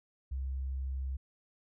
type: tone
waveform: sine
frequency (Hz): 66.3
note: C2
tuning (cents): +23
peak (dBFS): -33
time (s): 0.31-1.17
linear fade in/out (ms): 10
effects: none